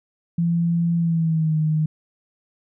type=tone with pitch glide; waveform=sine; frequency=169.4 to 155.34 Hz; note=E3 to D#3; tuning=+48 to -2 cents; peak=-17 dBFS; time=0.38-1.86 s; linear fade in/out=5 ms; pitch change=-150 cents; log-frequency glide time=0.97-1.57 s; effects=none